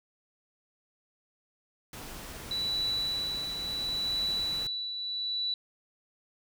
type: noise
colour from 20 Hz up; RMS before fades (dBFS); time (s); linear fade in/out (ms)
pink; -43; 1.93-4.67; 2
type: tone with tremolo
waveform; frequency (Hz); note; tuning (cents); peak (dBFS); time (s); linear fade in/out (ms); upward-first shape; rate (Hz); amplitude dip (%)
sine; 3951; B7; 0; -27; 2.51-5.54; 2; triangle; 0.72; 55
effects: none